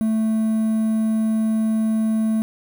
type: tone with quantisation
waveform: triangle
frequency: 220 Hz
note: A3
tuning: in tune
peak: -15 dBFS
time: 0.01-2.42 s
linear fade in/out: 0 ms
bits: 7
effects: none

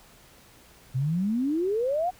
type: exponential sweep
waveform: sine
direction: up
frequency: 123.47 to 751 Hz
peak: -23 dBFS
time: 0.94-2.11 s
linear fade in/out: 20 ms
effects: pink hiss -54 dBFS RMS until 2.19 s

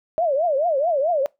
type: tone with vibrato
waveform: sine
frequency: 614 Hz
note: D#5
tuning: 23 cents flat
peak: -17 dBFS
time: 0.18-1.26 s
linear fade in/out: 0 ms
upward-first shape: triangle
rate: 4.6 Hz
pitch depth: 290 cents each way
effects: noise-tail reverb RT60 0.2 s tail -23 dB re dry

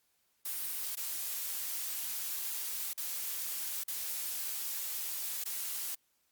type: noise with dropouts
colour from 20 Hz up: blue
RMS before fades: -37 dBFS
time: 0.45-5.95 s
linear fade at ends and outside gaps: 5 ms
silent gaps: 0.954-0.97 / 2.933-2.976 / 3.837-3.88 / 5.44-5.456 s
effects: white hiss -75 dBFS RMS until 6.31 s + Opus 48 kbps

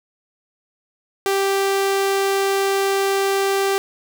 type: tone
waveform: sawtooth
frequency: 392 Hz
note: G4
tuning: in tune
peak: -13 dBFS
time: 1.26-3.78 s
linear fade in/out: 0 ms
effects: 9-bit

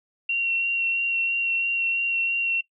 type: tone with vibrato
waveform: sine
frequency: 2740 Hz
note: F7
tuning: 34 cents flat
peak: -21 dBFS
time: 0.29-2.61 s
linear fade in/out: 5 ms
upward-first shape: sine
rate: 3 Hz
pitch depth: 14 cents each way
effects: noise-tail reverb RT60 0.1 s tail -19 dB re dry

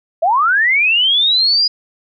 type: linear sweep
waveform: sine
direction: up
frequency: 615 to 4947 Hz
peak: -10 dBFS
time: 0.22-1.68 s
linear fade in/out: 10 ms
effects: none

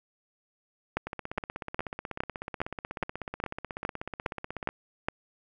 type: two click trains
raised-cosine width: 0.5 ms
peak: -20 / -12 dBFS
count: 60 / 11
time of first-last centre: 1.07-4.69 / 0.97-5.085 s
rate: 16.3 / 2.43 Hz
effects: none

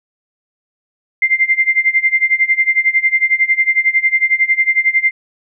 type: tone with tremolo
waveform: sine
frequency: 2093 Hz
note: C7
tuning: in tune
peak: -7 dBFS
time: 1.22-5.11 s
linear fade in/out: 2 ms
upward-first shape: sine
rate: 11 Hz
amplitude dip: 90%
effects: none

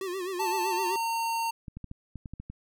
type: tone with vibrato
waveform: square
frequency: 370 Hz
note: F#4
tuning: in tune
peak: -32 dBFS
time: 0.01-0.96 s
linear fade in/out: 2 ms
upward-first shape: sine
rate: 7.8 Hz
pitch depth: 96 cents each way
type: tone with pitch glide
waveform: square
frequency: 885 to 915.2 Hz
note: A5 to A#5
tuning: +10 to -32 cents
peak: -28 dBFS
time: 0.39-1.51 s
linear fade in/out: 10 ms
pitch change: +58 cents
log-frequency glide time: 0.62-0.92 s
type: clicks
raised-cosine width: 5 ms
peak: -27 dBFS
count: 9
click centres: 1.682 / 1.77 / 1.843 / 1.914 / 2.157 / 2.258 / 2.336 / 2.4 / 2.5 s
effects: none

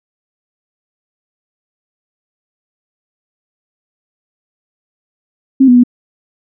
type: tone with pitch steps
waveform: sine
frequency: 266.2 / 246.5 / 244.9 Hz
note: C4 / B3 / B3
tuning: +30 / -3 / -14 cents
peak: -3 dBFS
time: 5.6-5.837 s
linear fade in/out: 10 ms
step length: 79 ms
effects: none

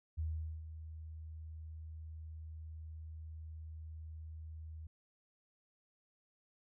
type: tone with ADSR envelope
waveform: sine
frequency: 79.2 Hz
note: D#2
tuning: 31 cents sharp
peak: -34 dBFS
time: 0.17-4.87 s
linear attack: 22 ms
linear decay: 430 ms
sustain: -11 dB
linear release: 4 ms
effects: none

